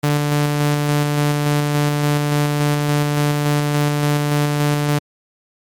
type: tone with tremolo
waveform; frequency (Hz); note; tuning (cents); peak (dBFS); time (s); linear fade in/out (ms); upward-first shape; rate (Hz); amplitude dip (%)
sawtooth; 146.83; D3; 0; -10; 0.03-4.99; 10; square; 3.5; 25
effects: MP3 96 kbps